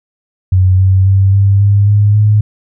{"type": "tone with pitch steps", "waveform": "sine", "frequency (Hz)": [92.9, 94.91, 96.96, 99.05, 101.19, 103.38, 105.61], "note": ["F#2", "F#2", "G2", "G2", "G#2", "G#2", "G#2"], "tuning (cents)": [7, 45, -18, 18, -45, -7, 29], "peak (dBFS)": -5, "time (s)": [0.52, 2.41], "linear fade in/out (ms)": 5, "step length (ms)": 270, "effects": []}